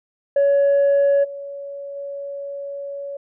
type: tone with level steps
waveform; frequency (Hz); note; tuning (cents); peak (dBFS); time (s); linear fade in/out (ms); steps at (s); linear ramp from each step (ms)
sine; 562; C#5; +24; -11 / -29 / -27; 0.36-3.17; 5; 1.23 / 1.95; 20
effects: tanh soft clip ceiling -11 dBFS